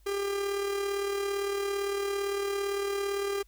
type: tone with amplitude modulation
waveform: 45% pulse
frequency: 399.5 Hz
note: G4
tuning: 33 cents sharp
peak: -27 dBFS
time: 0.06-3.43 s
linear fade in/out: 10 ms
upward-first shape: sine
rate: 37.7 Hz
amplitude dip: 40%
effects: added 50 Hz sine -56 dBFS peak until 3.47 s + white hiss -69 dBFS RMS until 3.47 s